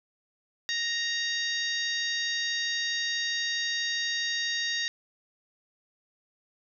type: harmonic tone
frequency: 932.3 Hz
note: A#5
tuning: in tune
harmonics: 2 / 3 / 4 / 5 / 6 / 7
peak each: -31 / -39 / -32 / -36 / -38 / -42 dBFS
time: 0.69-4.88 s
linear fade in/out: 0 ms
effects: none